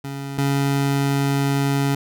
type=tone pair in turn; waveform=25% pulse; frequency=138.59 / 139.31 Hz; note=C#3 / C#3; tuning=0 / +9 cents; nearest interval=unison; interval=9 cents; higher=second; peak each=-24 / -14 dBFS; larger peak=second; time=0.04-0.38 / 0.38-1.95 s; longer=second; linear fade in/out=5 ms; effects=none